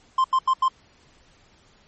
triangle tone bursts, 1046.5 Hz, C6, in tune, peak -14 dBFS, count 4, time 0.18-0.683 s, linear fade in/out 5 ms, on 62 ms, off 85 ms, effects pink hiss -57 dBFS RMS until 1.87 s + MP3 32 kbps

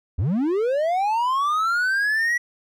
triangle linear sweep, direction up, 69.3 to 1949 Hz, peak -17 dBFS, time 0.18-2.38 s, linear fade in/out 10 ms, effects none

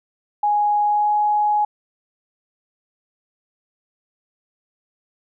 sine tone with pitch glide, 830.6 to 837.3 Hz, G#5 to G#5, 0 to +14 cents, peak -15 dBFS, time 0.43-1.65 s, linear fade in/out 5 ms, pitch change +14 cents, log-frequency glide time 0.82-1.13 s, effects none

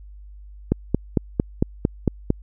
click train, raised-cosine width 3 ms, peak -4 dBFS, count 8, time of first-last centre 0.72-2.304 s, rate 4.42 Hz, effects added 50 Hz sine -39 dBFS peak until 2.42 s

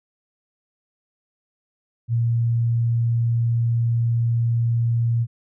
sine tone, 116.9 Hz, A#2, 5 cents sharp, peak -17 dBFS, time 2.08-5.27 s, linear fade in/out 50 ms, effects none

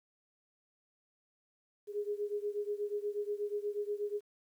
sine beating tone pair, 410.4 / 418.7 Hz, G#4 / G#4, -21 / +14 cents, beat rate 8.3 Hz, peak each -36 / -38 dBFS, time 1.87-4.21 s, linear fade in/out 50 ms, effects 11-bit

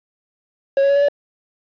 triangle tone with pitch steps, 549 / 555.4 / 561.8 / 568.4 / 575 Hz, C#5 / C#5 / C#5 / C#5 / D5, -17 / +3 / +23 / +43 / -37 cents, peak -10 dBFS, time 0.77-1.085 s, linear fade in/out 2 ms, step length 63 ms, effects resampled to 11025 Hz + 7-bit

